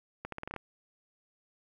accelerating click train, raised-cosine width 0.5 ms, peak -23 dBFS, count 8, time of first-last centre 0.25-0.563 s, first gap 73 ms, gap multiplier 0.83, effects 10-bit

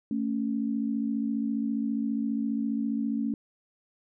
sine tone pair together, 222.4 / 277.2 Hz, A3 / C#4, +19 / 0 cents, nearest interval major third, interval 381 cents, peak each -28 / -30 dBFS, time 0.11-3.34 s, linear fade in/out 2 ms, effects none

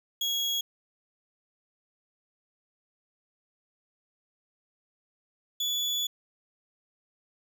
35% pulse tone pair in turn, 3322 / 3435 Hz, G#7 / A7, 0 / -42 cents, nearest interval minor second, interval 58 cents, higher second, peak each -25 dBFS, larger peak neither, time 0.21-0.61 / 5.6-6.07 s, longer second, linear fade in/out 5 ms, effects none

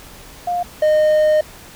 sine / triangle tone pair in turn, 707 / 613.7 Hz, F5 / D#5, +21 / -24 cents, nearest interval major second, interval 245 cents, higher first, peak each -17 / -9 dBFS, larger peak second, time 0.47-0.63 / 0.82-1.41 s, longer second, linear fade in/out 5 ms, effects pink hiss -40 dBFS RMS until 1.75 s

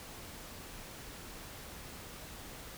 silence, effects pink hiss -48 dBFS RMS until 2.77 s

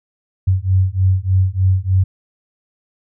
sine beating tone pair, 92.5 / 95.8 Hz, F#2 / G2, 0 / -39 cents, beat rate 3.3 Hz, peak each -15 dBFS, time 0.47-2.04 s, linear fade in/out 10 ms, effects none

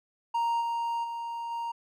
triangle tone with level steps, 932.3 Hz, A#5, in tune, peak -23 / -26 / -31 / -29 dBFS, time 0.34-1.72 s, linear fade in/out 10 ms, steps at 0.6 / 1.03 / 1.5 s, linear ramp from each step 20 ms, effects none

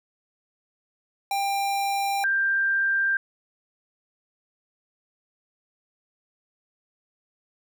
square / sine tone pair in turn, 794 / 1584 Hz, G5 / G6, +22 / +18 cents, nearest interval octave, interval 1196 cents, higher second, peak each -24 / -20 dBFS, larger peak second, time 1.31-2.24 / 2.24-3.17 s, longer neither, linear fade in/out 2 ms, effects none

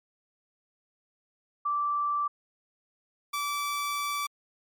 sine / sawtooth tone pair in turn, 1168 / 1157.9 Hz, D6 / D6, -10 / -25 cents, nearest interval unison, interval 15 cents, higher first, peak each -25 dBFS, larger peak neither, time 1.65-2.28 / 3.33-4.27 s, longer second, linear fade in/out 10 ms, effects MP3 96 kbps

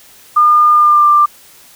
sine tone with pitch glide, 1210 to 1185.8 Hz, D#6 to D6, -49 to +16 cents, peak -5 dBFS, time 0.36-1.26 s, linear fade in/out 10 ms, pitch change -35 cents, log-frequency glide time 0.73-1.09 s, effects white hiss -42 dBFS RMS until 1.75 s

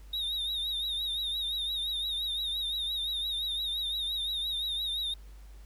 triangle tone with vibrato, 3729 Hz, A#7, in tune, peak -29 dBFS, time 0.13-5.14 s, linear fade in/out 5 ms, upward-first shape triangle, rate 5.8 Hz, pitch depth 91 cents each way, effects added 50 Hz sine -46 dBFS peak until 5.65 s + pink hiss -62 dBFS RMS until 5.65 s

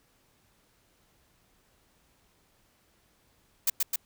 blue noise with echo, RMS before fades -24 dBFS, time 3.67-3.7 s, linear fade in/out 5 ms, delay 130 ms, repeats 2, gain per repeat -2 dB, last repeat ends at 3.96 s, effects pink hiss -67 dBFS RMS until 4.05 s

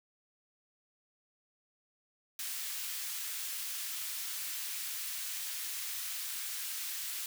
white high-pass noise, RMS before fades -39 dBFS, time 2.39-7.26 s, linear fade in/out 2 ms, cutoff 1700 Hz, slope 12 dB/octave, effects none

